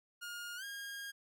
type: tone with pitch glide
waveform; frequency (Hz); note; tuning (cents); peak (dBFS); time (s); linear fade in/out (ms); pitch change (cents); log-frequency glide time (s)
sawtooth; 1422 to 1624; F6 to G#6; +31 to -39; -39; 0.21-1.12; 20; +230; 0.56-0.64
effects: none